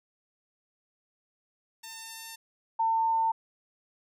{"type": "tone pair in turn", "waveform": ["5% pulse", "sine"], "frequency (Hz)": [901, 901], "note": ["A5", "A5"], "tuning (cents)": [41, 41], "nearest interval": "unison", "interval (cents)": 0, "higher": "neither", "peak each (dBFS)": [-29, -23], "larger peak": "second", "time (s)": [[1.83, 2.36], [2.79, 3.32]], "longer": "neither", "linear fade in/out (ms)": 10, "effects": []}